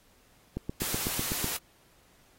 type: click train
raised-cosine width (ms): 3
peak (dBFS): -19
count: 8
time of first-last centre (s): 0.57-1.444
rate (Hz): 8.01
type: noise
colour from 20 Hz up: white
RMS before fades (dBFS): -33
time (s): 0.8-1.57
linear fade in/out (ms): 5
effects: pink hiss -63 dBFS RMS until 2.38 s + AAC 48 kbps